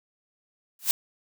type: noise with exponential growth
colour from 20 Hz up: blue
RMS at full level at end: -17 dBFS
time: 0.79-0.91 s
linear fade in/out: 1 ms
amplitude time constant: 24 ms
effects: none